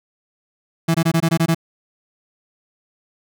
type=tone bursts; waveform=35% pulse; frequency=164.81 Hz; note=E3; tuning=in tune; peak=-12 dBFS; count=8; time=0.88-1.547 s; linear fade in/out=10 ms; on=65 ms; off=21 ms; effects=none